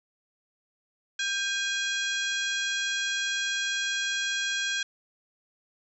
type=harmonic tone with a mistuned harmonic; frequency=825 Hz; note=G#5; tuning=12 cents flat; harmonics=2 / 3 / 4 / 5 / 6 / 7 / 8 / 9; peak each=-30 / -36 / -32 / -38 / -44 / -37 / -44 / -44 dBFS; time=1.19-4.83 s; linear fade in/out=5 ms; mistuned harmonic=2; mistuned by=-69 cents; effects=none